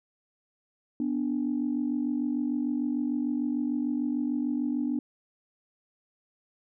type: tone pair together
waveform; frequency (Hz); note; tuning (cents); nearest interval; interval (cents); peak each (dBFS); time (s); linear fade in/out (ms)
sine; 246.7 / 293.4; B3 / D4; -2 / -2; minor third; 300; -28; 1-4.99; 2
effects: tanh soft clip ceiling -19 dBFS